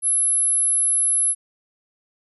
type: tone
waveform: sine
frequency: 11000 Hz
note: F9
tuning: 27 cents flat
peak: -14 dBFS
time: 0.02-1.35 s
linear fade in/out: 50 ms
effects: tanh soft clip ceiling -15 dBFS